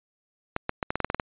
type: clicks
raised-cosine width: 0.5 ms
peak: -11 dBFS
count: 10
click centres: 0.564 / 0.694 / 0.828 / 0.905 / 0.956 / 1.003 / 1.046 / 1.101 / 1.146 / 1.198 s
effects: resampled to 8000 Hz